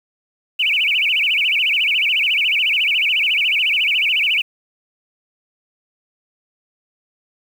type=tone with vibrato; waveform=sine; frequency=2600 Hz; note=E7; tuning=24 cents flat; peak=-14 dBFS; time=0.59-4.42 s; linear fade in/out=10 ms; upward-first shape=sine; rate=14 Hz; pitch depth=270 cents each way; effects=7-bit

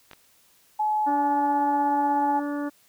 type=clicks; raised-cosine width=0.3 ms; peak=-27 dBFS; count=2; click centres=0.113 / 0.133 s
type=tone; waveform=sine; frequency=853 Hz; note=G#5; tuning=46 cents sharp; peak=-21 dBFS; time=0.79-2.4 s; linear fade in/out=10 ms
type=harmonic tone; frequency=289.8 Hz; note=D4; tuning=23 cents flat; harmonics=1 / 2 / 3 / 4 / 5 / 6; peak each=-27 / -35 / -40 / -40 / -41 / -45 dBFS; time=1.06-2.7 s; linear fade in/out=20 ms
effects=white hiss -60 dBFS RMS until 2.88 s

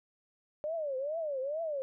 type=tone with vibrato; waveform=sine; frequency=587.3 Hz; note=D5; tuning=in tune; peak=-32 dBFS; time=0.64-1.82 s; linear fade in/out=0 ms; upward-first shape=triangle; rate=2.3 Hz; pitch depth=250 cents each way; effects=none

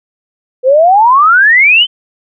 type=exponential sweep; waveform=sine; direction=up; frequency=493.9 to 3136 Hz; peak=-3 dBFS; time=0.63-1.87 s; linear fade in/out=50 ms; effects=none

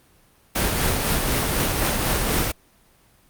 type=noise with tremolo; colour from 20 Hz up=pink; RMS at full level=-20 dBFS; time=0.55-2.52 s; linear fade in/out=10 ms; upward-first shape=triangle; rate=4 Hz; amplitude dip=35%; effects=pink hiss -57 dBFS RMS until 3.29 s + Opus 32 kbps

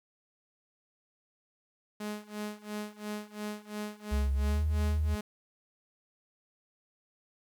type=tone with tremolo; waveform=sawtooth; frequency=210 Hz; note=G#3; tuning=19 cents sharp; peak=-30 dBFS; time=2-5.21 s; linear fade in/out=5 ms; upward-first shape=sine; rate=2.9 Hz; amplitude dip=90%
type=tone with pitch glide; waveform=sine; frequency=67.8 to 76.99 Hz; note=C#2 to D#2; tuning=-38 to -18 cents; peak=-26 dBFS; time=4.11-5.16 s; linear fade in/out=20 ms; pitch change=+220 cents; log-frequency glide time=4.4-4.62 s
effects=10-bit

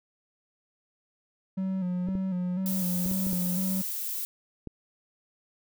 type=tone with vibrato; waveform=triangle; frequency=184.7 Hz; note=F#3; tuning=3 cents flat; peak=-25 dBFS; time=1.57-3.82 s; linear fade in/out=10 ms; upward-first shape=square; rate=2 Hz; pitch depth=47 cents each way
type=clicks; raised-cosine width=3 ms; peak=-24 dBFS; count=7; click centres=2.087 / 2.153 / 3.061 / 3.114 / 3.267 / 3.331 / 4.673 s
type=noise; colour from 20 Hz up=violet; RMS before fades=-33 dBFS; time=2.66-4.25 s; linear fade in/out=0 ms
effects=none

